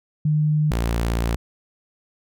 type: tone pair in turn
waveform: sine / sawtooth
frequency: 151.9 / 57.51 Hz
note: D#3 / A#1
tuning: -41 / -23 cents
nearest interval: octave + perfect fourth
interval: 1682 cents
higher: first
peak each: -16 dBFS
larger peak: neither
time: 0.25-0.71 / 0.71-1.36 s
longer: second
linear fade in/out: 5 ms
effects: none